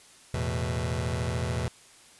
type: chord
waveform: sawtooth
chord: E suspended fourth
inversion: none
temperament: just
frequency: 82.41 / 109.88 / 123.61 Hz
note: E2 / A2 / B2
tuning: 0 / -2 / +2 cents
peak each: -27 / -29 / -27 dBFS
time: 0.34-1.68 s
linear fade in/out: 0 ms
effects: white hiss -54 dBFS RMS until 2.19 s + resampled to 24000 Hz